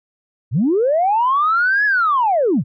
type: linear two-way sweep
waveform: sine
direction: up then down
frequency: 93.6 to 1717 to 93.6 Hz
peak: -12 dBFS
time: 0.51-2.64 s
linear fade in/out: 50 ms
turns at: 1.85 s
effects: tanh soft clip ceiling -8 dBFS